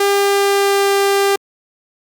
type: tone with pitch glide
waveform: sawtooth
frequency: 400.4 to 397.2 Hz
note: G4 to G4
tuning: +37 to +23 cents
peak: -8 dBFS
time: 0-1.36 s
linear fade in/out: 5 ms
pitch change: -14 cents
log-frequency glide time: 0.11-0.92 s
effects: Opus 48 kbps